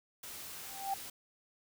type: noise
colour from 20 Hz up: white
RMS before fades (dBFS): -46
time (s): 0.23-1.1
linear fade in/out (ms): 5
type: tone with exponential growth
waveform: sine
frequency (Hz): 784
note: G5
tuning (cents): 0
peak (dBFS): -29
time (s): 0.6-0.94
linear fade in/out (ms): 5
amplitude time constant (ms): 73
effects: none